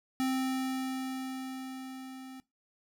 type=tone with level ramp; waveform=square; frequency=261.6 Hz; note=C4; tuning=in tune; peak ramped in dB=-28 to -45 dBFS; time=0.2-2.4 s; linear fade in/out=0 ms; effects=noise-tail reverb RT60 0.2 s tail -20 dB re dry